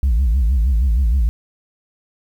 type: tone with vibrato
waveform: sine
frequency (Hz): 60.8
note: B1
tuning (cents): -26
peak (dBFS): -10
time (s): 0.03-1.29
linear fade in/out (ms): 0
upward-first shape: sine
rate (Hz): 6.4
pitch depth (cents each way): 230
effects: tanh soft clip ceiling -11 dBFS + 8-bit